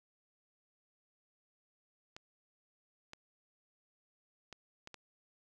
clicks, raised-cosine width 0.2 ms, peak -30 dBFS, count 5, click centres 2.165 / 3.134 / 4.527 / 4.874 / 4.943 s, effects none

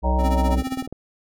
harmonic tone, 63 Hz, B1, 35 cents sharp, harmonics 1 / 3 / 5 / 7 / 9, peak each -18 / -28 / -32 / -35 / -37 dBFS, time 0.02-0.64 s, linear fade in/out 50 ms
sine chord, Eb dominant seventh, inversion third, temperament just, 560 / 622.3 / 777.8 / 933.4 Hz, Db5 / Eb5 / G5 / Bb5, +18 / 0 / -14 / +2 cents, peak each -31 / -30 / -31 / -26 dBFS, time 0.03-0.56 s, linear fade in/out 20 ms
square tone with tremolo, 261.6 Hz, C4, in tune, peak -23 dBFS, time 0.18-0.87 s, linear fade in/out 50 ms, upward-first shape sine, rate 15 Hz, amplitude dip 80%
click train, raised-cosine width 2 ms, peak -20 dBFS, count 9, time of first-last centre 0.52-0.926 s, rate 19.7 Hz
effects none

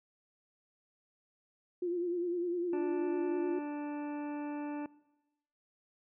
sine tone with vibrato, 350.1 Hz, F4, 4 cents sharp, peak -31 dBFS, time 1.82-3.59 s, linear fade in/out 5 ms, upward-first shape sine, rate 9.9 Hz, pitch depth 52 cents each way
harmonic tone, 293.7 Hz, D4, in tune, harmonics 1 / 2 / 3 / 4 / 5 / 6 / 8 / 9, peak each -36 / -47 / -45 / -57 / -56 / -58 / -61 / -59 dBFS, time 2.73-4.86 s, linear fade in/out 2 ms
effects noise-tail reverb RT60 1.0 s tail -21 dB re dry

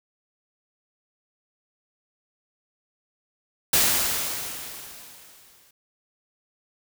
white noise with exponential decay, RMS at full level -18 dBFS, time 3.73-5.71 s, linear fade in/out 5 ms, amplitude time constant 430 ms, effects none

